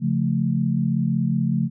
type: chord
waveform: sine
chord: Db augmented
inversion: none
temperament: equal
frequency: 138.59 / 174.61 / 220 Hz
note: Db3 / F3 / A3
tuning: 0 / 0 / 0 cents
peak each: -23 dBFS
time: 0-1.7 s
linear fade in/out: 50 ms
effects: none